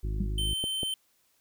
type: harmonic tone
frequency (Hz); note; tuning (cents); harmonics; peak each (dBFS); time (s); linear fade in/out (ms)
51.91; G#1; 0; 1 / 2 / 3 / 4 / 5 / 6 / 7; -29 / -37 / -42 / -50 / -51 / -49 / -47; 0.03-0.54; 10
type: tone with exponential decay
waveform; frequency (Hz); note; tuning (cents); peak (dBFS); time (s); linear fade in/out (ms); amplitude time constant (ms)
sine; 194.8; G3; -11; -24; 0.2-0.32; 5; 26
type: tone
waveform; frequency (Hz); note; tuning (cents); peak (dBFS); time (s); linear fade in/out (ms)
square; 3093; G7; -24; -30; 0.38-0.94; 2
type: clicks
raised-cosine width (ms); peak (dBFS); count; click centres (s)
2; -21; 2; 0.64 / 0.832
effects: white hiss -69 dBFS RMS until 1.4 s